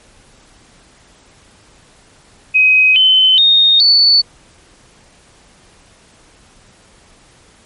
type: tone with pitch steps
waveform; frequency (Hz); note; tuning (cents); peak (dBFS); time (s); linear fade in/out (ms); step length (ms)
sine; 2525 / 3055 / 3697 / 4473; D#7 / G7 / A#7 / C#8; +25 / -45 / -15 / +15; -6; 2.54-4.22; 20; 420
effects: pink hiss -47 dBFS RMS until 7.65 s + MP3 48 kbps